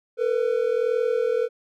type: tone pair together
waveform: triangle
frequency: 452.4 / 493.9 Hz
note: A4 / B4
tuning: +48 / 0 cents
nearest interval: major second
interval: 152 cents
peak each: -21 dBFS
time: 0.17-1.49 s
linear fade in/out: 50 ms
effects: none